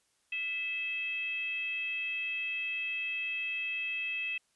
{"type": "tone with frequency modulation", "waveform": "sine", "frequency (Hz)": 2604, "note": "E7", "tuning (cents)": -22, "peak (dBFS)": -32, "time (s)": [0.32, 4.38], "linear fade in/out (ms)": 5, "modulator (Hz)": 606, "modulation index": 0.48, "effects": ["white hiss -73 dBFS RMS until 4.55 s", "resampled to 24000 Hz"]}